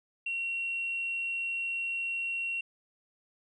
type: tone with tanh clipping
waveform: triangle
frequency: 2737 Hz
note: F7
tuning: 36 cents flat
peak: -30 dBFS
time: 0.26-2.61 s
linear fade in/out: 5 ms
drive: 1 dB
effects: resampled to 24000 Hz